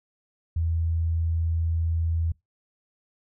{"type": "tone", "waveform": "sine", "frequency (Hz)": 82.41, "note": "E2", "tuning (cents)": 0, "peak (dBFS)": -22, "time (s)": [0.56, 2.32], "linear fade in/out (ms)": 5, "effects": ["noise-tail reverb RT60 0.2 s tail -25 dB re dry"]}